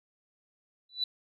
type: tone with exponential growth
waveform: sine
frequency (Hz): 3971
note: B7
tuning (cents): +9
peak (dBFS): -23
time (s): 0.89-1.04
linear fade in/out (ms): 5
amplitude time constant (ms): 31
effects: tanh soft clip ceiling -19 dBFS